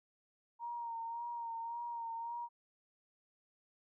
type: tone with vibrato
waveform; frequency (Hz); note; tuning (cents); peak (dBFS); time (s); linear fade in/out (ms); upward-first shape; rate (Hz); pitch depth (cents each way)
sine; 932.3; A#5; 0; -39; 0.59-2.49; 50; sine; 1.8; 34
effects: none